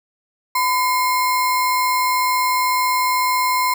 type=tone with sample-and-hold; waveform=sine; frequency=1008 Hz; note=B5; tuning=35 cents sharp; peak=-15 dBFS; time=0.55-3.74 s; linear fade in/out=5 ms; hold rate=3150 Hz; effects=none